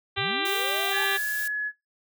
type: harmonic tone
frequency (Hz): 394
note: G4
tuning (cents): +9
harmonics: 1 / 2 / 3 / 4 / 5 / 6 / 7 / 8 / 9 / 10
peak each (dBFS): -34 / -34 / -34 / -34 / -34 / -34 / -34 / -34 / -34 / -34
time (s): 0.16-1.18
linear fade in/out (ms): 20
type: linear sweep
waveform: sine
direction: up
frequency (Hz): 87.2 to 880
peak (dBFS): -35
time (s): 0.17-1.05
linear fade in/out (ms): 10
type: noise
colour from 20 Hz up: blue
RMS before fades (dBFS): -35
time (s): 0.45-1.48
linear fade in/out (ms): 5
type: tone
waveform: sine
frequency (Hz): 1696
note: G#6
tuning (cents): +36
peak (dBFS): -26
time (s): 0.91-1.72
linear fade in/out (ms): 50
effects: noise-tail reverb RT60 0.2 s tail -21 dB re dry

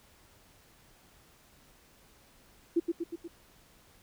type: tone with echo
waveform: sine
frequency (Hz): 337.7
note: E4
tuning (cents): +42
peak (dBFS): -22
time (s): 2.76-2.8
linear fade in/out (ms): 10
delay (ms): 120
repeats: 4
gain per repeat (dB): -4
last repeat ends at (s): 3.28
effects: pink hiss -61 dBFS RMS until 4.02 s

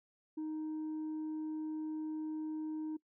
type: tone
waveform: sine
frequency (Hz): 311.1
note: D#4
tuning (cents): 0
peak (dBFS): -34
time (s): 0.37-2.97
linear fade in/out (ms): 10
effects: noise-tail reverb RT60 0.1 s tail -22 dB re dry + tanh soft clip ceiling -36 dBFS

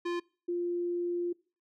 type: tone pair in turn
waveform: square / sine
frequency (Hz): 347.6 / 349.1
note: F4 / F4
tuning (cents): -8 / -1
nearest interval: unison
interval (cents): 7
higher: second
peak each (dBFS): -31 / -29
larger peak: second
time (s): 0.05-0.2 / 0.48-1.33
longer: second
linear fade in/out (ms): 10
effects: noise-tail reverb RT60 0.4 s tail -24 dB re dry + low-pass 4000 Hz 12 dB/octave

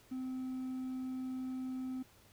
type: tone with hard clipping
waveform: triangle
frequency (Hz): 258.1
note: C4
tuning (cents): -23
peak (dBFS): -38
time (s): 0.11-2.03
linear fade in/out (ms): 10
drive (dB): 5
effects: added 105 Hz sine -69 dBFS peak until 2.32 s + pink hiss -64 dBFS RMS until 2.32 s

